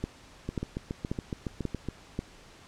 two click trains, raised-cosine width 3 ms, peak -17 / -19 dBFS, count 5 / 11, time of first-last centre 0.04-2.191 / 0.49-1.887 s, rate 1.86 / 7.16 Hz, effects pink hiss -53 dBFS RMS until 2.67 s + low-pass 7000 Hz 12 dB/octave

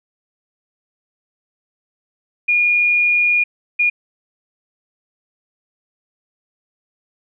sine tone bursts at uneven times, 2433 Hz, D#7, 39 cents flat, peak -12 dBFS, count 2, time 2.48-3.44 / 3.79-3.9 s, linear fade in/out 10 ms, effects none

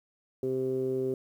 15% pulse tone with low-pass filter, 130.4 Hz, C3, 5 cents flat, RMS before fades -30 dBFS, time 0.43-1.14 s, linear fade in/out 2 ms, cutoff 410 Hz, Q 5.3, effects 10-bit

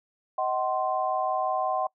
sine chord, C diminished, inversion first, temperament just, 627.9 / 753.5 / 1046.5 Hz, Eb5 / Gb5 / C6, +16 / +31 / 0 cents, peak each -30 / -27 / -30 dBFS, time 0.38-1.87 s, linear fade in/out 5 ms, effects noise-tail reverb RT60 0.1 s tail -23 dB re dry

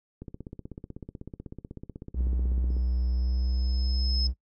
click train, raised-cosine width 3 ms, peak -26 dBFS, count 42, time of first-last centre 0.22-2.767 s, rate 16.1 Hz
triangle tone with pitch glide, 61.74 to 62.57 Hz, B1 to B1, 0 to +23 cents, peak -22 dBFS, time 2.14-4.34 s, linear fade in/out 50 ms, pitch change +23 cents, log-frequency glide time 3.15-3.33 s
sine tone with exponential growth, 5180 Hz, E8, 31 cents flat, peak -26 dBFS, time 2.7-4.27 s, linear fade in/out 2 ms, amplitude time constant 340 ms
effects noise-tail reverb RT60 0.1 s tail -19 dB re dry

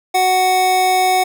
square tone pair together, 371 / 742 Hz, F#4 / F#5, +5 / +5 cents, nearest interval octave, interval 1200 cents, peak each -22 / -13 dBFS, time 0.14-1.24 s, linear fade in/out 10 ms, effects none

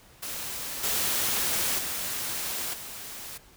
white noise with level steps, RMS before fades -35 / -27 / -32 / -40 dBFS, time 0.22-3.38 s, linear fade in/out 10 ms, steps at 0.83 / 1.78 / 2.73 s, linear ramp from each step 10 ms, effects pink hiss -55 dBFS RMS until 3.56 s

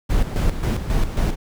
brown noise with tremolo, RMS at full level -18 dBFS, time 0.09-1.36 s, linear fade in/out 20 ms, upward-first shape square, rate 3.7 Hz, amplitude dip 60%, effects none

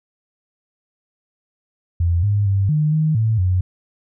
sine tone with pitch steps, 85.6 / 102.5 / 98.2 / 152 / 156 / 111.1 / 91.6 Hz, F2 / G#2 / G2 / D#3 / D#3 / A2 / F#2, -34 / -22 / +4 / -40 / +5 / +17 / -17 cents, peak -14 dBFS, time 2-3.61 s, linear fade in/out 5 ms, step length 230 ms, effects none

